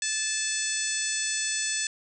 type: harmonic tone with a mistuned harmonic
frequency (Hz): 872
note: A5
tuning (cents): -16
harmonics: 2 / 3 / 4 / 5 / 6 / 7 / 8 / 9 / 10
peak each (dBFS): -34 / -36 / -37 / -37 / -37 / -35 / -37 / -32 / -36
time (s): 0.02-1.87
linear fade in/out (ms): 2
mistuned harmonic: 10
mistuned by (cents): -44
effects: none